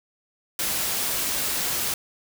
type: noise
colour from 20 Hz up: white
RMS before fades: -26 dBFS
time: 0.59-1.94 s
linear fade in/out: 2 ms
effects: none